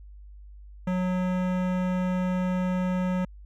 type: tone with hard clipping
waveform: sine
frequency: 183 Hz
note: F#3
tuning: 19 cents flat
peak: -26 dBFS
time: 0.87-3.25 s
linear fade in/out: 5 ms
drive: 18 dB
effects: added 50 Hz sine -43 dBFS peak until 3.45 s